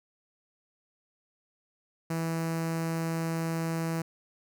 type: tone with notch filter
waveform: sawtooth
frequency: 164.1 Hz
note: E3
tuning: 8 cents flat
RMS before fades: -31 dBFS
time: 2.1-4.02 s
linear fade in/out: 5 ms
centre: 3400 Hz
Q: 1.7
effects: none